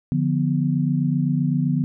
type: chord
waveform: sine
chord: B diminished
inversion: first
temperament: equal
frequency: 146.83 / 174.61 / 246.9 Hz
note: D3 / F3 / B3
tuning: 0 / 0 / 0 cents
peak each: -21 / -23 / -23 dBFS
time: 0.12-1.84 s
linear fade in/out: 0 ms
effects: none